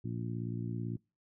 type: harmonic tone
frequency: 58 Hz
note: A#1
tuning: 8 cents flat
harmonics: 2 / 3 / 4 / 5 / 6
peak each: -37 / -41 / -43 / -45 / -47 dBFS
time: 0.04-0.97 s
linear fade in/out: 10 ms
effects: noise-tail reverb RT60 0.3 s tail -26 dB re dry

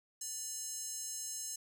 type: tone with high-pass filter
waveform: square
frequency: 587.3 Hz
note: D5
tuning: in tune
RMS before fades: -42 dBFS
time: 0.21-1.56 s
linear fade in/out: 5 ms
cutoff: 6900 Hz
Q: 4
effects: none

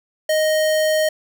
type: tone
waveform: square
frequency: 622.3 Hz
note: D#5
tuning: in tune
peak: -16 dBFS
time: 0.29-1.09 s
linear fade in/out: 5 ms
effects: none

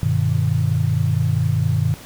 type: chord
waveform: sine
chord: G augmented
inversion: none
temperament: just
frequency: 98 / 122.5 / 153.12 Hz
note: G2 / B2 / D#3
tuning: 0 / -14 / -27 cents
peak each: -20 dBFS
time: 0.03-1.94 s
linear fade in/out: 0 ms
effects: pink hiss -40 dBFS RMS until 2.05 s

